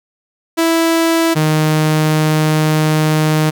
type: tone pair in turn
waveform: sawtooth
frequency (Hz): 329.6 / 155.01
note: E4 / D#3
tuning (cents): 0 / -6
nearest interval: octave + minor second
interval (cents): 1306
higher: first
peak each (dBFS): -7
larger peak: neither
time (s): 0.57-1.35 / 1.35-3.51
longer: second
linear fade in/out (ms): 20
effects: none